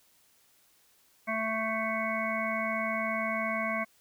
harmonic tone, 221.4 Hz, A3, 11 cents sharp, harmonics 1 / 3 / 5 / 7 / 9 / 10, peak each -36 / -34 / -35 / -40 / -39 / -34 dBFS, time 1.27-3.85 s, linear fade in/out 20 ms, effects white hiss -65 dBFS RMS until 4 s

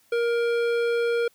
sine tone with hard clipping, 470.1 Hz, A#4, 15 cents sharp, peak -23 dBFS, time 0.12-1.28 s, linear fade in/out 5 ms, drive 13 dB, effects white hiss -62 dBFS RMS until 1.34 s

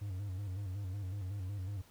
triangle tone with vibrato, 96.9 Hz, G2, 20 cents flat, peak -35 dBFS, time 0.01-1.82 s, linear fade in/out 10 ms, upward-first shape square, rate 5.4 Hz, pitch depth 86 cents each way, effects pink hiss -63 dBFS RMS until 1.9 s

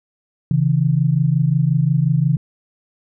sine tone pair together, 135.38 / 161 Hz, C#3 / E3, -41 / -41 cents, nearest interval minor third, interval 300 cents, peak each -16 dBFS, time 0.51-2.37 s, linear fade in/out 2 ms, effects none

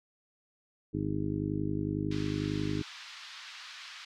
harmonic tone, 51 Hz, G#1, 31 cents flat, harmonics 1 / 2 / 3 / 4 / 5 / 6 / 7 / 8, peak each -44 / -37 / -36 / -42 / -38 / -34 / -44 / -41 dBFS, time 0.93-2.83 s, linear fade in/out 20 ms
white band-pass noise, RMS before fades -47 dBFS, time 2.11-4.05 s, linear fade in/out 5 ms, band 1100 to 4700 Hz, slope 24 dB/octave
effects none

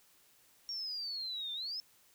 sine exponential two-way sweep, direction down then up, 5588 to 3555 to 5330 Hz, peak -37 dBFS, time 0.69-1.8 s, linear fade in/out 0 ms, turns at 1.53 s, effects white hiss -66 dBFS RMS until 2.14 s

